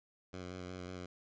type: tone with vibrato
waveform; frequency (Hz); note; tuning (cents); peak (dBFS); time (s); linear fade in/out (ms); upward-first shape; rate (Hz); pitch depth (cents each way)
10% pulse; 90.9; F#2; -30; -35; 0.33-1.06; 5; square; 5.5; 23
effects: resampled to 16000 Hz